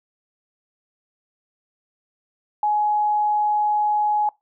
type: tone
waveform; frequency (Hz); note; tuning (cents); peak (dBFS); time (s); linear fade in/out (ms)
sine; 840; G#5; +19; -17; 2.63-4.29; 2
effects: noise-tail reverb RT60 0.2 s tail -23 dB re dry